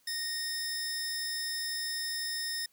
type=tone pair together; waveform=sawtooth; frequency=1852 / 5238 Hz; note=A#6 / E8; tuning=-12 / -12 cents; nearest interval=octave + tritone; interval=1800 cents; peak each=-34 / -32 dBFS; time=0.07-2.66 s; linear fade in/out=5 ms; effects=white hiss -68 dBFS RMS until 2.72 s